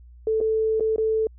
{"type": "tone with dropouts", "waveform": "sine", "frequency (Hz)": 440, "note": "A4", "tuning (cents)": 0, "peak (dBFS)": -19, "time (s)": [0.27, 1.27], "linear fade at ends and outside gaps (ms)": 2, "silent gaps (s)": [[0.404, 0.411], [0.798, 0.806], [0.961, 0.981]], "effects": ["added 60 Hz sine -44 dBFS peak until 1.38 s"]}